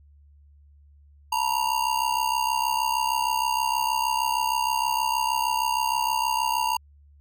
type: ring-modulated tone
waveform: square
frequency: 932.3 Hz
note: A#5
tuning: in tune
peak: -20 dBFS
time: 1.32-6.77 s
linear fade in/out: 5 ms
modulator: 33.2 Hz
effects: added 72 Hz sine -51 dBFS peak until 7.2 s